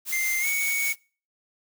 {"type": "noise with tremolo", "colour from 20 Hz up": "blue", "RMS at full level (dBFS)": -30, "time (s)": [0.05, 0.96], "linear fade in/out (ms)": 50, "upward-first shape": "sine", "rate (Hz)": 5.2, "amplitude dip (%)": 25}
{"type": "tone with pitch glide", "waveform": "square", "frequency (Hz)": [2093, 2230], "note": ["C7", "C#7"], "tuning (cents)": [0, 10], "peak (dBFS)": -25, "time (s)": [0.12, 0.93], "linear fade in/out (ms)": 10, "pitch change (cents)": 110, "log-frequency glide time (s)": [0.4, 0.47]}
{"effects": ["noise-tail reverb RT60 0.4 s tail -26 dB re dry"]}